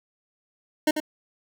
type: tone with echo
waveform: 25% pulse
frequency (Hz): 306.6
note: D#4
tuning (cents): -25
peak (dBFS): -14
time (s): 0.87-0.91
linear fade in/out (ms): 5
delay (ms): 92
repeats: 1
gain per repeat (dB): -7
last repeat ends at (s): 1.002
effects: none